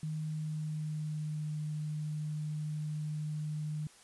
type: tone with pitch glide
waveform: sine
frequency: 155.4 to 152.2 Hz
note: D#3 to D#3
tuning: -2 to -38 cents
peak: -34 dBFS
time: 0.03-3.87 s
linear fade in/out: 2 ms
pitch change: -36 cents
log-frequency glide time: 0.13-1.54 s
effects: white hiss -59 dBFS RMS until 4.03 s + resampled to 24000 Hz